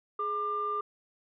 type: tone pair together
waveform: sine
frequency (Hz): 420 / 1194.5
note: G#4 / D6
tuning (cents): +19 / +29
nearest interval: octave + tritone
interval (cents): 1810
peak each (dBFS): -36 / -29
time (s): 0.19-0.81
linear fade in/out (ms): 5
effects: tanh soft clip ceiling -22 dBFS